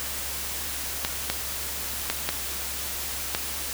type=clicks; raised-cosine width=0.2 ms; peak=-7 dBFS; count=5; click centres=1.049 / 1.3 / 2.1 / 2.29 / 3.349 s; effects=added 68 Hz sine -42 dBFS peak until 3.73 s + white hiss -32 dBFS RMS until 3.73 s